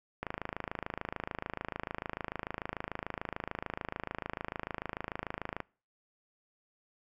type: click train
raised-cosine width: 0.5 ms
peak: -20 dBFS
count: 145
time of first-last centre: 0.23-5.603 s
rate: 26.8 Hz
effects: noise-tail reverb RT60 0.4 s tail -25 dB re dry